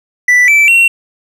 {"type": "tone with pitch steps", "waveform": "triangle", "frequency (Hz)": [1975.5, 2322, 2730], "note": ["B6", "D7", "F7"], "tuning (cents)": [0, -20, -40], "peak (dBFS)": -3, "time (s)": [0.28, 0.88], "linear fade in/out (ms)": 5, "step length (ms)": 200, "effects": []}